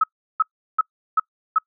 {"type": "tone bursts", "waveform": "sine", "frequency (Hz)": 1289, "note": "E6", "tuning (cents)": -39, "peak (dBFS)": -13, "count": 5, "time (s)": [0.01, 1.585], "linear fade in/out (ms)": 5, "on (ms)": 27, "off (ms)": 360, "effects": ["noise-tail reverb RT60 0.1 s tail -25 dB re dry"]}